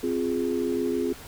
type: chord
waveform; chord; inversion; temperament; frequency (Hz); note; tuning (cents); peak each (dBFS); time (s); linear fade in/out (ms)
sine; F minor; second; equal; 261.6 / 349.2 / 415.3; C4 / F4 / Ab4; 0 / 0 / 0; -28; 0.03-1.13; 5
effects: pink hiss -44 dBFS RMS until 1.27 s